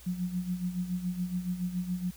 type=tone with tremolo; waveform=sine; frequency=180.2 Hz; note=F#3; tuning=45 cents flat; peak=-27 dBFS; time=0.06-2.11 s; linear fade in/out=10 ms; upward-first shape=sine; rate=7.1 Hz; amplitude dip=70%; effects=added 60 Hz sine -52 dBFS peak until 2.16 s + white hiss -54 dBFS RMS until 2.16 s